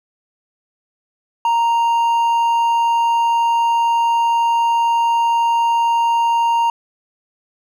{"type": "tone with hard clipping", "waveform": "triangle", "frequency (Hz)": 931, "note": "A#5", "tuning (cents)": -2, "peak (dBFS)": -14, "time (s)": [1.45, 6.7], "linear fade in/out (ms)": 2, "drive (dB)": 7, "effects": []}